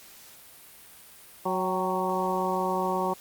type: harmonic tone with a mistuned harmonic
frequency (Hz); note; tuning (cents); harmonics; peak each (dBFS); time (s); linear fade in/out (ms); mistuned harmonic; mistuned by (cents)
185; F#3; 0; 1 / 2 / 3 / 4 / 5 / 6; -33 / -31 / -33 / -32 / -30 / -33; 1.45-3.14; 10; 4; +50
effects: white hiss -50 dBFS RMS until 3.2 s + Opus 48 kbps